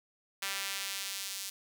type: tone with high-pass filter sweep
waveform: sawtooth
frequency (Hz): 196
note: G3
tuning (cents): 0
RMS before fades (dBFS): -38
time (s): 0.42-1.5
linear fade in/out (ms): 5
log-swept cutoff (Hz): 1900 to 4800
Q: 0.81
effects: none